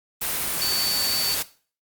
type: tone in noise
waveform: sine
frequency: 4500 Hz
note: C#8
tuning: 25 cents sharp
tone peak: -23 dBFS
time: 0.61-1.35 s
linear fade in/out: 10 ms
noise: white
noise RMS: -26 dBFS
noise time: 0.21-1.43 s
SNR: 0 dB
effects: noise-tail reverb RT60 0.4 s tail -17 dB re dry + Opus 32 kbps